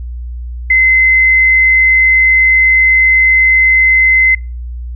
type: tone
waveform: sine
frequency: 2056 Hz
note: C7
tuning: 31 cents flat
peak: -5 dBFS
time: 0.7-4.35 s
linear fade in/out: 5 ms
effects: noise-tail reverb RT60 0.3 s tail -26 dB re dry + added 60 Hz sine -20 dBFS peak until 4.95 s